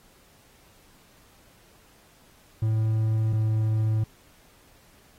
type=tone pair in turn; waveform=triangle; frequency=110 / 109.3 Hz; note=A2 / A2; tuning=0 / -11 cents; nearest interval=unison; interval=11 cents; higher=first; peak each=-19 dBFS; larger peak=neither; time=2.62-3.33 / 3.33-4.04 s; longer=neither; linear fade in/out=5 ms; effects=pink hiss -58 dBFS RMS until 5.18 s + AAC 48 kbps